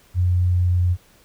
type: tone with pitch glide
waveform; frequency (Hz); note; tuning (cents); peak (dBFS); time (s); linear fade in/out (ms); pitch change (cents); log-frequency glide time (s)
sine; 89.6 to 88.98; F2 to F2; +45 to +33; -15; 0.14-0.97; 50; -12; 0.43-0.81
effects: pink hiss -54 dBFS RMS until 1.24 s